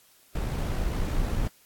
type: noise with amplitude modulation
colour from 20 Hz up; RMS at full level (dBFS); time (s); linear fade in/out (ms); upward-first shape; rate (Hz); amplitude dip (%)
brown; -26; 0.35-1.48; 5; sine; 60.2; 35
effects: white hiss -59 dBFS RMS until 1.65 s + AAC 64 kbps